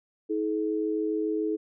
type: tone pair together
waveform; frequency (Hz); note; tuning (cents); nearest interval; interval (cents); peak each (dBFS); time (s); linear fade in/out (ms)
sine; 319.9 / 427; D#4 / G#4; +48 / +48; perfect fourth; 500; -28; 0.29-1.57; 20
effects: none